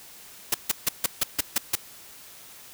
white noise bursts, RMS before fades -22 dBFS, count 8, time 0.52-1.754 s, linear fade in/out 5 ms, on 23 ms, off 150 ms, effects white hiss -47 dBFS RMS until 2.73 s

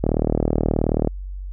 click train, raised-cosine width 2 ms, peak -5 dBFS, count 41, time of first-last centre 0.04-1.074 s, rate 38.7 Hz, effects added 47 Hz sine -28 dBFS peak until 1.52 s

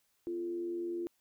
sine tone with frequency modulation, 345.2 Hz, F4, 20 cents flat, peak -34 dBFS, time 0.27-1.07 s, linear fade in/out 0 ms, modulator 90 Hz, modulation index 0.34, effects white hiss -75 dBFS RMS until 1.2 s

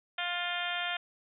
harmonic tone with a mistuned harmonic, 351.6 Hz, F4, 12 cents sharp, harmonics 2 / 3 / 4 / 5 / 6 / 7 / 8 / 9 / 10, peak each -38 / -46 / -38 / -39 / -42 / -40 / -44 / -38 / -42 dBFS, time 0.18-0.97 s, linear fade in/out 5 ms, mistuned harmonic 10, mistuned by +25 cents, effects none

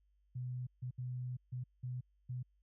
sine tone bursts at uneven times, 125.4 Hz, B2, 27 cents sharp, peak -38 dBFS, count 6, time 0.35-0.67 / 0.82-0.91 / 0.98-1.37 / 1.52-1.64 / 1.83-2.01 / 2.29-2.43 s, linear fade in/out 10 ms, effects added 50 Hz sine -70 dBFS peak until 2.62 s

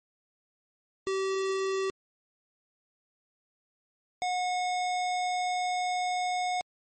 square tone pair in turn, 384.9 / 726.6 Hz, G4 / F#5, -32 / -32 cents, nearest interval major seventh, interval 1100 cents, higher second, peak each -28 dBFS, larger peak neither, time 1.07-1.9 / 4.22-6.61 s, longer second, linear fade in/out 0 ms, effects MP3 32 kbps

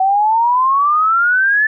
sine exponential sweep, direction up, 751 to 1760 Hz, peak -10 dBFS, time 0-1.67 s, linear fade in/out 5 ms, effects none

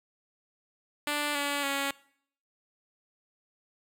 5% pulse tone with pitch steps, 293.7 / 285.7 / 277.9 Hz, D4 / D4 / C#4, 0 / -48 / +4 cents, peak -17 dBFS, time 1.07-1.91 s, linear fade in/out 2 ms, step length 280 ms, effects noise-tail reverb RT60 0.6 s tail -22 dB re dry

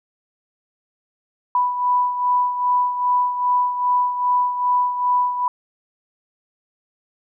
sine beating tone pair, 987.8 / 990.3 Hz, B5 / B5, 0 / +4 cents, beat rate 2.5 Hz, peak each -17 / -24 dBFS, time 1.55-5.48 s, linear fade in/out 2 ms, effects none

